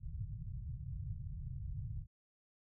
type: low-pass noise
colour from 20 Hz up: white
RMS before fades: -43 dBFS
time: 0-2.07 s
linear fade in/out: 50 ms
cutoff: 140 Hz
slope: 48 dB/octave
effects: none